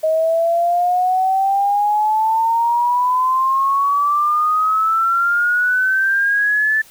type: exponential sweep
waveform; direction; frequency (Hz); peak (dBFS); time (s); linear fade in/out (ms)
sine; up; 628 to 1760; -13; 0.03-6.82; 10
effects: white hiss -46 dBFS RMS until 6.9 s